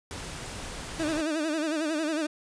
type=noise; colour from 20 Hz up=pink; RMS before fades=-38 dBFS; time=0.11-1.21 s; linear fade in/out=0 ms
type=tone with vibrato; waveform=30% pulse; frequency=311.5 Hz; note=D#4; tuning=2 cents sharp; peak=-24 dBFS; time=0.99-2.27 s; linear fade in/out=10 ms; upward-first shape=sine; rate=11 Hz; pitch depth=97 cents each way
effects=resampled to 22050 Hz